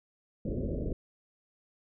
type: low-pass noise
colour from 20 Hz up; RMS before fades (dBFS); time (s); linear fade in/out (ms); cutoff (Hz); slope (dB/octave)
pink; -33; 0.45-0.93; 5; 600; 96
effects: none